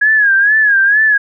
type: tone with vibrato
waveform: sine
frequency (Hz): 1661.2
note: G#6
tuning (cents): 0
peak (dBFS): -7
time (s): 0.01-1.18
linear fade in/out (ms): 10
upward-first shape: sine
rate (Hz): 2.2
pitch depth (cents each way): 99
effects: none